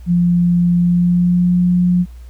sine tone with pitch glide, 174.61 to 178.28 Hz, F3 to F3, 0 to +36 cents, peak -10 dBFS, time 0.06-2.06 s, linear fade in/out 50 ms, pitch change +36 cents, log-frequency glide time 0.77-1.58 s, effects added 60 Hz sine -32 dBFS peak until 2.29 s + pink hiss -53 dBFS RMS until 2.29 s

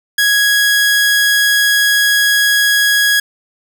sawtooth tone, 1661 Hz, G#6, in tune, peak -6 dBFS, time 0.18-3.2 s, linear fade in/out 5 ms, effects none

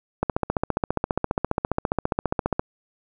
click train, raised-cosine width 1 ms, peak -7 dBFS, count 36, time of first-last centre 0.23-2.595 s, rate 14.8 Hz, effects none

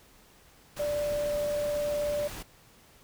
pink noise, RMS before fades -41 dBFS, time 0.76-2.43 s, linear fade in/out 10 ms
sine tone with vibrato, 587.3 Hz, D5, in tune, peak -27 dBFS, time 0.79-2.28 s, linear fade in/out 10 ms, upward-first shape sine, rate 19 Hz, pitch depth 8 cents each way
effects pink hiss -58 dBFS RMS until 3.03 s

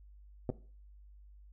clicks, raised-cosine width 2 ms, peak -21 dBFS, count 2, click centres 0.492 / 0.5 s, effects noise-tail reverb RT60 0.4 s tail -17 dB re dry + added 50 Hz sine -53 dBFS peak until 1.52 s

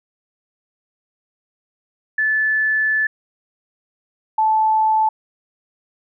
sine tone pair in turn, 1740 / 872.8 Hz, A6 / A5, -20 / -14 cents, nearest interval octave, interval 1194 cents, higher first, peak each -15 / -13 dBFS, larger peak second, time 2.18-3.07 / 4.38-5.09 s, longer first, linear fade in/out 5 ms, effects none

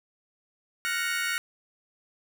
35% pulse chord, Gb major seventh, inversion third, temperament equal, 1396.9 / 1480 / 1864.7 / 2217 Hz, F6 / Gb6 / Bb6 / Db7, 0 / 0 / 0 / 0 cents, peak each -31 dBFS, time 0.85-1.38 s, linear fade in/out 0 ms, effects none

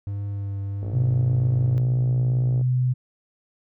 triangle tone with vibrato, 100 Hz, G2, 35 cents sharp, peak -24 dBFS, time 0.07-1.78 s, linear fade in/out 0 ms, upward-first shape triangle, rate 1.4 Hz, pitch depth 21 cents each way
click train, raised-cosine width 2 ms, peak -24 dBFS, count 104, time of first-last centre 0.83-2.612 s, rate 57.8 Hz
sine tone, 126.5 Hz, B2, 42 cents sharp, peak -18 dBFS, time 0.93-2.94 s, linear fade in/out 20 ms
effects none

